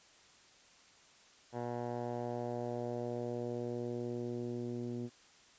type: tone with low-pass filter sweep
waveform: 10% pulse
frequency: 120.5 Hz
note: B2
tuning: 42 cents flat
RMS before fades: -39 dBFS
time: 1.52-5.1 s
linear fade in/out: 50 ms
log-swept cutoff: 1000 to 290 Hz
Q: 1.7
effects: white hiss -62 dBFS RMS until 5.58 s + resampled to 16000 Hz